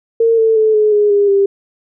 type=tone with pitch steps; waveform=sine; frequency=457 / 446.3 / 435.9 / 425.7 / 415.7 / 406 / 396.5 Hz; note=A#4 / A4 / A4 / G#4 / G#4 / G#4 / G4; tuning=-34 / +25 / -16 / +43 / +2 / -39 / +20 cents; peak=-8 dBFS; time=0.2-1.46 s; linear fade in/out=5 ms; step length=180 ms; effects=none